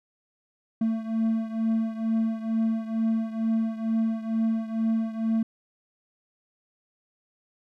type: beating tone pair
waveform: triangle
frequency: 223.4 / 225.6 Hz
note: A3 / A3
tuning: +27 / +44 cents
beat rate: 2.2 Hz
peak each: -23 / -27 dBFS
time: 0.81-5.43 s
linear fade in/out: 5 ms
effects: none